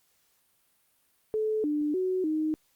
sine tone with pitch steps, 433.2 / 297.7 / 371.4 / 310.9 Hz, A4 / D4 / F#4 / D#4, -27 / +24 / +7 / -1 cents, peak -25 dBFS, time 1.34-2.54 s, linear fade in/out 0 ms, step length 300 ms, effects white hiss -69 dBFS RMS until 2.75 s + Opus 48 kbps

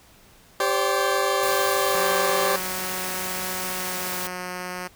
20% pulse chord, G suspended fourth, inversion none, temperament equal with one note detuned, 392 / 523.3 / 574.6 Hz, G4 / C5 / D5, 0 / 0 / -38 cents, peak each -20 dBFS, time 0.6-2.56 s, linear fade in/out 2 ms
white noise, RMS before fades -31 dBFS, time 1.43-4.27 s, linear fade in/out 0 ms
5% pulse tone with pitch glide, 185 to 180.98 Hz, F#3 to F#3, 0 to -38 cents, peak -19 dBFS, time 1.94-4.88 s, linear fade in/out 10 ms, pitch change -38 cents, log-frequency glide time 3.59-4.42 s
effects pink hiss -53 dBFS RMS until 4.95 s

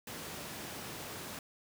pink high-pass noise, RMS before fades -44 dBFS, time 0.07-1.39 s, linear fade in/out 2 ms, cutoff 120 Hz, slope 12 dB/octave, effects none

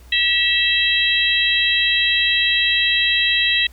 harmonic tone with a mistuned harmonic, 646 Hz, E5, 35 cents flat, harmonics 3 / 4 / 5 / 6, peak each -20 / -20 / -20 / -20 dBFS, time 0.12-3.67 s, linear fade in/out 5 ms, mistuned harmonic 4, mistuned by +43 cents, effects added 61 Hz sine -41 dBFS peak until 3.72 s + pink hiss -51 dBFS RMS until 3.72 s

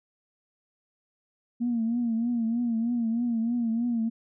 sine tone with vibrato, 233.1 Hz, A#3, in tune, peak -23 dBFS, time 1.6-4.1 s, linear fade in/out 20 ms, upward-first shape triangle, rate 3.2 Hz, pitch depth 84 cents each way, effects tanh soft clip ceiling -19 dBFS

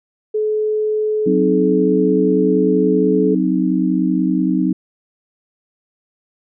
sine tone, 428.5 Hz, A4, 46 cents flat, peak -15 dBFS, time 0.34-3.35 s, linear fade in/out 10 ms
sine chord, C diminished, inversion second, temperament equal with one note detuned, 185 / 260.7 / 311.1 Hz, Gb3 / C4 / Eb4, 0 / -6 / 0 cents, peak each -18 dBFS, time 1.26-4.73 s, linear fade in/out 5 ms
effects none

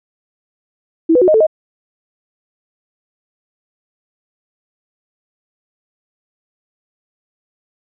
sine tone with pitch steps, 326.8 / 497.1 / 365.6 / 620 / 440.3 / 627 Hz, E4 / B4 / F#4 / D#5 / A4 / D#5, -15 / +11 / -21 / -6 / +1 / +13 cents, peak -7 dBFS, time 1.09-1.468 s, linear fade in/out 10 ms, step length 63 ms, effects none

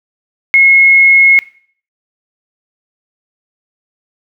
sine tone, 2169 Hz, C#7, 38 cents flat, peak -3 dBFS, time 0.54-1.39 s, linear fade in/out 0 ms, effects noise-tail reverb RT60 0.5 s tail -19 dB re dry

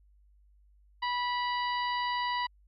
harmonic tone with a mistuned harmonic, 980 Hz, B5, 14 cents flat, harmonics 1 / 2 / 3 / 4 / 5, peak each -30 / -36 / -40 / -42 / -44 dBFS, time 1.02-2.47 s, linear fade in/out 10 ms, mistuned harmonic 5, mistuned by -60 cents, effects added 50 Hz sine -59 dBFS peak until 2.67 s

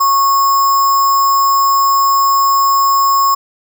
sine tone with sample-and-hold, 1100 Hz, C#6, 14 cents flat, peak -8 dBFS, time 0-3.35 s, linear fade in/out 10 ms, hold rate 6300 Hz, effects none

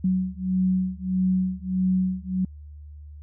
sine beating tone pair, 185 / 186.6 Hz, F#3 / F#3, 0 / +15 cents, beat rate 1.6 Hz, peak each -24 dBFS, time 0.04-2.45 s, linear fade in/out 5 ms, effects added 74 Hz sine -39 dBFS peak until 3.22 s

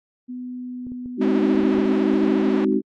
sine tone with pitch glide, 249.7 to 248 Hz, B3 to B3, +19 to +7 cents, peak -29 dBFS, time 0.28-1.69 s, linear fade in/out 20 ms, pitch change -12 cents, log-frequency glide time 0.52-1.16 s
clicks, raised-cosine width 3 ms, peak -28 dBFS, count 11, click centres 0.868 / 0.919 / 1.059 / 1.551 / 1.603 / 1.635 / 1.746 / 1.785 / 1.854 / 2.14 / 2.235 s
sine chord, Ab dominant seventh, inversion none, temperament equal with one note detuned, 207.7 / 261.6 / 311.1 / 377.8 Hz, Ab3 / C4 / Eb4 / Gb4, 0 / 0 / 0 / +36 cents, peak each -22 dBFS, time 1.17-2.82 s, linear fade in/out 50 ms
sawtooth tone with vibrato, 283.2 Hz, C#4, 37 cents sharp, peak -23 dBFS, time 1.21-2.65 s, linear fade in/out 5 ms, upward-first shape triangle, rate 14 Hz, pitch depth 300 cents each way
effects low-pass 3000 Hz 12 dB/octave + AAC 48 kbps

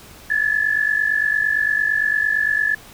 sine tone pair together, 1700 / 1748.8 Hz, G#6 / A6, +40 / -11 cents, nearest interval unison, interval 49 cents, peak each -19 dBFS, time 0.3-2.75 s, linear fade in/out 5 ms, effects pink hiss -43 dBFS RMS until 2.93 s

